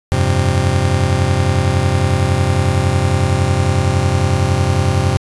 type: chord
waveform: 40% pulse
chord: F suspended second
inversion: none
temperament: just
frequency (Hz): 87.31 / 98.22 / 130.96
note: F2 / G2 / C3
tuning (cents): 0 / +4 / +2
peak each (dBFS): -16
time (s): 0.12-5.17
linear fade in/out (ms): 0
effects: resampled to 24000 Hz